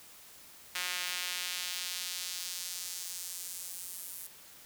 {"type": "tone with high-pass filter sweep", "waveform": "sawtooth", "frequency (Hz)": 179.7, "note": "F3", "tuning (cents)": 50, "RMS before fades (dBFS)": -39, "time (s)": [0.75, 4.27], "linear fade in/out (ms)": 5, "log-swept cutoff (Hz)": [2100, 11000], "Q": 1, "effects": ["white hiss -54 dBFS RMS until 4.65 s"]}